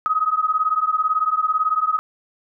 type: beating tone pair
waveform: sine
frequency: 1254 / 1272 Hz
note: D#6 / D#6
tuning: +13 / +38 cents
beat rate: 18 Hz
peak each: -20 dBFS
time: 0.06-1.99 s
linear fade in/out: 0 ms
effects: none